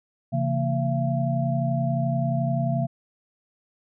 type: tone cluster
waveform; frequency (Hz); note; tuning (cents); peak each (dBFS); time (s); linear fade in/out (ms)
sine; 135.4 / 166.9 / 229.3 / 677; C#3 / E3 / A#3 / E5; -40 / +22 / -28 / +46; -24 / -29 / -29 / -28; 0.32-2.87; 20
effects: none